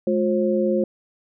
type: tone cluster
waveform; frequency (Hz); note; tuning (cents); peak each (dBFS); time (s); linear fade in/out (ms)
sine; 212.2 / 357.2 / 535; G#3 / F4 / C5; +38 / +39 / +38; -22; 0.07-0.84; 2
effects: none